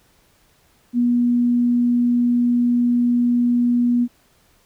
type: tone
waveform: sine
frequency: 241.7 Hz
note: B3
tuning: 37 cents flat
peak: -14 dBFS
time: 0.93-4.08 s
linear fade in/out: 50 ms
effects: pink hiss -58 dBFS RMS until 4.65 s